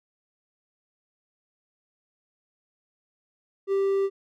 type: tone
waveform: triangle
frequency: 392 Hz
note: G4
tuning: in tune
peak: -19 dBFS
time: 3.67-4.1 s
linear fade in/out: 50 ms
effects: none